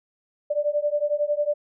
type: beating tone pair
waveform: sine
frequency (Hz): 584 / 595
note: D5 / D5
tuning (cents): -10 / +22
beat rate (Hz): 11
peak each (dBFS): -24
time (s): 0.5-1.54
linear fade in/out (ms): 10
effects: none